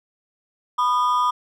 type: ring-modulated tone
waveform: triangle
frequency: 1108.7 Hz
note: C#6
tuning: in tune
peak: -12 dBFS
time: 0.78-1.31 s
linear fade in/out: 10 ms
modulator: 117 Hz
effects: none